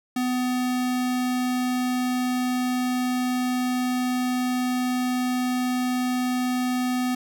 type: tone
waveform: square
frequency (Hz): 250.9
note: B3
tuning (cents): +28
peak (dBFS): -23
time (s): 0.16-7.15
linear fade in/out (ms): 5
effects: none